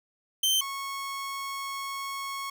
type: tone pair in turn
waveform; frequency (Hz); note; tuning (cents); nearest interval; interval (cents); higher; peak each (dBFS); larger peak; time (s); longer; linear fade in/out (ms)
sawtooth; 3110 / 1099.6; G7 / C#6; -14 / -14; octave + tritone; 1800; first; -19 / -29; first; 0.43-0.61 / 0.61-2.5; second; 5
effects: none